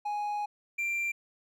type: tone pair in turn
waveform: triangle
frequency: 830.6 / 2366 Hz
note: G#5 / D7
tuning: 0 / +12 cents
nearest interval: octave + tritone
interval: 1812 cents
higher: second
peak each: -28 / -27 dBFS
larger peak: second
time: 0.05-0.46 / 0.78-1.12 s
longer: first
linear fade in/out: 10 ms
effects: none